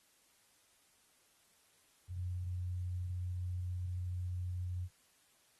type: tone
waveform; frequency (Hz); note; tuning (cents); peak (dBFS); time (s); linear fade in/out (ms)
sine; 90; F#2; -47; -36; 2.08-4.89; 50
effects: white hiss -70 dBFS RMS until 5.59 s + AAC 32 kbps